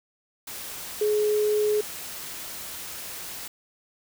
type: tone in noise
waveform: sine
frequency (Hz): 421.9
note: G#4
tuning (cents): +27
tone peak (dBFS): -20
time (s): 1.01-1.81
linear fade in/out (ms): 5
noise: white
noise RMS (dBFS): -37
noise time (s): 0.47-3.48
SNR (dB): +14
effects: none